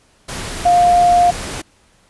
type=tone in noise; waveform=sine; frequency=705 Hz; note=F5; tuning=16 cents sharp; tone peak=-8 dBFS; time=0.65-1.31 s; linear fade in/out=10 ms; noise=pink; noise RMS=-26 dBFS; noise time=0.28-1.62 s; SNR=+15 dB; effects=pink hiss -54 dBFS RMS until 2.09 s + resampled to 24000 Hz